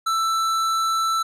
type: tone with hard clipping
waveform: triangle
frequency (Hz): 1327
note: E6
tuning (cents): +11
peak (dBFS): -21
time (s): 0.06-1.23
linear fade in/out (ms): 10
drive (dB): 17
effects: none